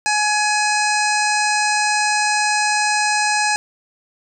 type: harmonic tone with a mistuned harmonic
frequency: 842 Hz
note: G#5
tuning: 24 cents sharp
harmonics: 1 / 2 / 3 / 5 / 6 / 7 / 8 / 9 / 10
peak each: -19 / -21 / -23 / -28 / -27 / -30 / -30 / -32 / -28 dBFS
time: 0.06-3.56 s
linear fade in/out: 0 ms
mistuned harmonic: 5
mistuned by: -38 cents
effects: none